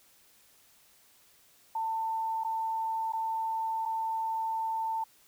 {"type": "tone with dropouts", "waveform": "sine", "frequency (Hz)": 894, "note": "A5", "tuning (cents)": 27, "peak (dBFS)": -29, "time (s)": [1.75, 5.04], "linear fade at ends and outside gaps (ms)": 5, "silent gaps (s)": [[2.437, 2.446], [3.123, 3.133], [3.854, 3.858]], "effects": ["white hiss -62 dBFS RMS until 5.27 s"]}